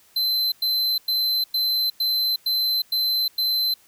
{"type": "tone bursts", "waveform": "square", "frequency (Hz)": 4072, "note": "C8", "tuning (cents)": -48, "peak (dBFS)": -20, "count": 8, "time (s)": [0.16, 3.74], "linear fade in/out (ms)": 5, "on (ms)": 360, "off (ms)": 100, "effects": ["white hiss -56 dBFS RMS until 3.87 s"]}